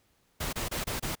pink noise bursts, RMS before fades -33 dBFS, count 5, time 0.4-1.154 s, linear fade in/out 10 ms, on 130 ms, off 26 ms, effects pink hiss -69 dBFS RMS until 1.2 s

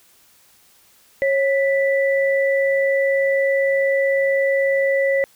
sine tone pair together, 547 / 1975.5 Hz, C#5 / B6, -23 / 0 cents, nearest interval octave + minor seventh, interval 2223 cents, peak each -16 / -22 dBFS, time 1.22-5.24 s, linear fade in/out 0 ms, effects white hiss -54 dBFS RMS until 5.35 s

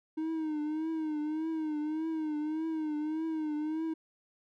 triangle tone with vibrato, 311.1 Hz, D#4, in tune, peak -29 dBFS, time 0.17-3.94 s, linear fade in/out 10 ms, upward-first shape triangle, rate 1.7 Hz, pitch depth 79 cents each way, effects none

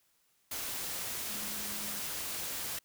sine tone in noise, 207.7 Hz, G#3, in tune, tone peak -49 dBFS, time 1.29-2 s, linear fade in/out 5 ms, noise white, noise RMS -38 dBFS, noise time 0.51-2.79 s, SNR -14 dB, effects white hiss -72 dBFS RMS until 2.84 s

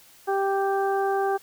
harmonic tone, 392 Hz, G4, in tune, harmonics 1 / 2 / 3 / 4, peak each -24 / -25 / -34 / -34 dBFS, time 0.27-1.38 s, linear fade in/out 20 ms, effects white hiss -53 dBFS RMS until 1.42 s

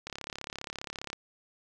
click train, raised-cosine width 0.2 ms, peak -20 dBFS, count 38, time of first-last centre 0.07-1.13 s, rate 34.9 Hz, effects none

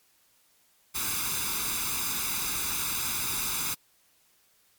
white noise with comb filter, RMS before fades -30 dBFS, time 0.94-3.75 s, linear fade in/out 20 ms, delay 0.81 ms, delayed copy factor +0.75, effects white hiss -65 dBFS RMS until 4.78 s + MP3 96 kbps

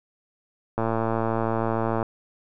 click train, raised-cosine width 1 ms, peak -11 dBFS, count 142, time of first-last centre 0.78-2.028 s, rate 113 Hz, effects none

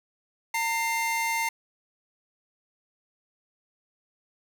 45% pulse tone pair together, 910.9 / 2100 Hz, A#5 / C7, -40 / +6 cents, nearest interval octave + major second, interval 1446 cents, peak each -28 dBFS, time 0.54-1.49 s, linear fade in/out 5 ms, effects none

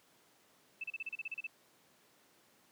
sine tone bursts, 2637 Hz, E7, in tune, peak -37 dBFS, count 11, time 0.81-1.469 s, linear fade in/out 5 ms, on 29 ms, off 34 ms, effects pink hiss -67 dBFS RMS until 2.71 s + high-pass 200 Hz 12 dB/octave

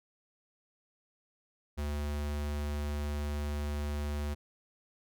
square tone, 73.42 Hz, D2, in tune, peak -33 dBFS, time 1.77-4.35 s, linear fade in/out 20 ms, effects none

